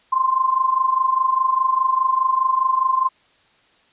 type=tone with amplitude modulation; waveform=sine; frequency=1046.5 Hz; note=C6; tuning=in tune; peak=-12 dBFS; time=0.12-3.09 s; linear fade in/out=10 ms; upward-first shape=sine; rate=24.9 Hz; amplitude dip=75%; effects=white hiss -57 dBFS RMS until 3.92 s + resampled to 8000 Hz